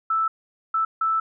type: tone bursts at uneven times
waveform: sine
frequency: 1318.5 Hz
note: E6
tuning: in tune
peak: -19 dBFS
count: 3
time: 0.1-0.28 / 0.74-0.85 / 1.01-1.2 s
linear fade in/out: 5 ms
effects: none